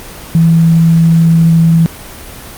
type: tone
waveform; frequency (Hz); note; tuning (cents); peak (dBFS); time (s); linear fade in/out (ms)
sine; 164.81; E3; 0; -4; 0.35-1.86; 0
effects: pink hiss -29 dBFS RMS until 2.57 s + Opus 24 kbps